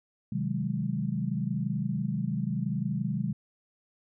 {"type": "chord", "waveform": "sine", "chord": "Ab dominant seventh", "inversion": "first", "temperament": "just", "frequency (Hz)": [129.78, 155.74, 186.89, 207.7], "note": ["C3", "Eb3", "Gb3", "Ab3"], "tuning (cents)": [-14, 2, 18, 0], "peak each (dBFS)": -33, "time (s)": [0.32, 3.33], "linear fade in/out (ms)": 5, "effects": []}